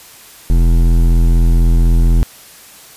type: tone with hard clipping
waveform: sine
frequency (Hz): 42.05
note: E1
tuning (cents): +35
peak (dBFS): -9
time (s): 0.5-2.23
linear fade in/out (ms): 0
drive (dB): 13
effects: white hiss -39 dBFS RMS until 2.96 s + resampled to 32000 Hz